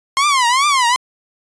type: tone with vibrato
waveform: sawtooth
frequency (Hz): 1057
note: C6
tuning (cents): +17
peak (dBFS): -8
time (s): 0.17-0.96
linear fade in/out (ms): 0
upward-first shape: triangle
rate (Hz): 2.5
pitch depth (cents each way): 230
effects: resampled to 22050 Hz